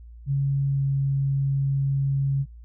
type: tone with pitch glide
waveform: sine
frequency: 138.59 to 137.71 Hz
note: C#3 to C#3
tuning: 0 to -11 cents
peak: -20 dBFS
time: 0.26-2.46 s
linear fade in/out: 50 ms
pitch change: -11 cents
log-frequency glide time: 0.69-0.84 s
effects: noise-tail reverb RT60 0.2 s tail -25 dB re dry + added 58 Hz sine -41 dBFS peak until 2.64 s